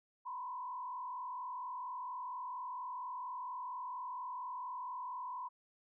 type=tone with frequency modulation; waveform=sine; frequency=1000 Hz; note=B5; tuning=21 cents sharp; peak=-40 dBFS; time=0.25-5.49 s; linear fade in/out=20 ms; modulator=44.3 Hz; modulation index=0.97; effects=none